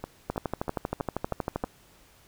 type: two click trains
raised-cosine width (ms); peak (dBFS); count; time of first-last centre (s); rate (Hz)
1; -14 / -19; 18 / 6; 0.3-1.639 / 0.04-1.643; 12.7 / 3.12
effects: pink hiss -58 dBFS RMS until 2.27 s

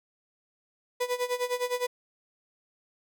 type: tone with tremolo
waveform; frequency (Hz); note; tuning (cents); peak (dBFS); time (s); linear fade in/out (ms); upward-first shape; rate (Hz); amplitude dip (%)
35% pulse; 493.9; B4; 0; -23; 1-1.87; 10; sine; 9.8; 85
effects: none

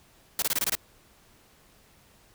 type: noise bursts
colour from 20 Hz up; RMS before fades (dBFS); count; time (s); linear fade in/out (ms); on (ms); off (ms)
white; -26; 7; 0.39-0.752; 2; 32; 23
effects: pink hiss -59 dBFS RMS until 2.34 s

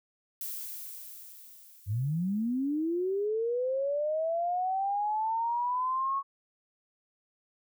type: noise with exponential decay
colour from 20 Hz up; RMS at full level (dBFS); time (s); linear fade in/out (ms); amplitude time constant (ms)
violet; -36; 0.41-3.27; 2; 620
type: linear sweep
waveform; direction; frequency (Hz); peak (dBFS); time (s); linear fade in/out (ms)
sine; up; 93 to 1108.7; -27; 1.86-6.23; 50
effects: none

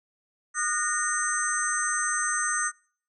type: tone cluster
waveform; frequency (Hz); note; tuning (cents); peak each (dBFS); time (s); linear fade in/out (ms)
sine; 1221 / 1459 / 1845 / 6220 / 8190; D#6 / F#6 / A#6 / G8 / C9; -33 / -25 / -18 / -14 / -38; -31; 0.54-2.72; 50
effects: noise-tail reverb RT60 0.5 s tail -24 dB re dry

